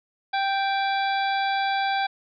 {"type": "harmonic tone with a mistuned harmonic", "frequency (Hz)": 784, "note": "G5", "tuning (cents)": 0, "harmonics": [1, 2, 3, 4, 5, 6], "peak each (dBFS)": [-23, -29, -33, -35, -37, -39], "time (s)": [0.33, 2.07], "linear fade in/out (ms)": 10, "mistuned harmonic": 4, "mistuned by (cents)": 140, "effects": []}